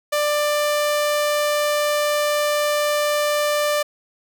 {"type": "tone", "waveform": "sawtooth", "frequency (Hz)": 592, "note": "D5", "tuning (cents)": 14, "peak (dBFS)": -14, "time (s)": [0.12, 3.83], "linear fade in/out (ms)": 10, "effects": []}